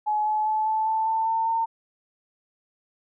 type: tone with pitch steps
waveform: sine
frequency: 848 / 856.4 / 864.8 / 873.4 / 882 / 890.7 / 899.5 / 908.3 Hz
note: G#5 / A5 / A5 / A5 / A5 / A5 / A5 / A#5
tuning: +36 / -47 / -30 / -13 / +4 / +21 / +38 / -45 cents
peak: -21 dBFS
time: 0.06-1.66 s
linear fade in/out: 20 ms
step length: 200 ms
effects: none